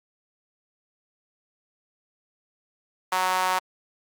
sawtooth tone with high-pass filter, 185 Hz, F#3, in tune, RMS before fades -24 dBFS, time 3.12-3.59 s, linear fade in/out 5 ms, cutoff 930 Hz, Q 2.9, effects Opus 48 kbps

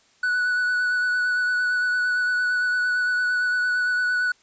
triangle tone with vibrato, 1480 Hz, F#6, in tune, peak -18 dBFS, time 0.23-4.32 s, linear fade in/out 5 ms, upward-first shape sine, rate 8.8 Hz, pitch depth 17 cents each way, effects white hiss -59 dBFS RMS until 4.42 s + resampled to 16000 Hz

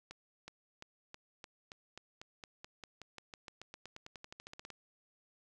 accelerating click train, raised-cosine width 0.2 ms, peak -30 dBFS, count 29, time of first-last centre 0.11-4.703 s, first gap 370 ms, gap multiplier 0.93, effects none

